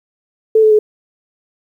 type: tone with pitch steps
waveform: sine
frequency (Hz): 440 / 432.9 / 426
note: A4 / A4 / G#4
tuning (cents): 0 / -28 / +44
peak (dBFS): -6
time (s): 0.55-0.79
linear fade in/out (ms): 5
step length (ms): 80
effects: 8-bit